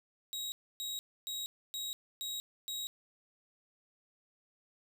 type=tone bursts; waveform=sawtooth; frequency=3811 Hz; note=A#7; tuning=38 cents sharp; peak=-34 dBFS; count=6; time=0.33-2.87 s; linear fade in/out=0 ms; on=190 ms; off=280 ms; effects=none